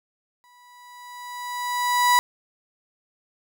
35% pulse tone with exponential growth, 980 Hz, B5, 14 cents flat, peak -12 dBFS, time 0.44-2.19 s, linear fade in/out 0 ms, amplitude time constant 380 ms, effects none

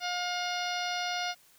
harmonic tone, 713 Hz, F5, 36 cents sharp, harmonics 1 / 2 / 3 / 4 / 5 / 6 / 7 / 8, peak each -34 / -37 / -39 / -40 / -41 / -42 / -42 / -43 dBFS, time 0-1.35 s, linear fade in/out 50 ms, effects white hiss -61 dBFS RMS until 1.58 s

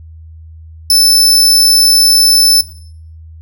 sawtooth tone, 5274 Hz, E8, in tune, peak -3 dBFS, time 0.9-2.61 s, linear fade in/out 2 ms, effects noise-tail reverb RT60 0.6 s tail -17 dB re dry + added 80 Hz sine -31 dBFS peak until 3.41 s

